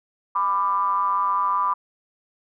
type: ring-modulated tone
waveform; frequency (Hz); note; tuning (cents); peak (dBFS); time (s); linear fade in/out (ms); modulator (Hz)
triangle; 93.7; F#2; +22; -14; 0.35-1.74; 10; 1090
effects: none